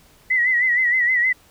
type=tone with vibrato; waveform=sine; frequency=1975.5 Hz; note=B6; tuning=in tune; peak=-15 dBFS; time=0.3-1.33 s; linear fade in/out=10 ms; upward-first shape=sine; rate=6.4 Hz; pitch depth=77 cents each way; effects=pink hiss -53 dBFS RMS until 1.5 s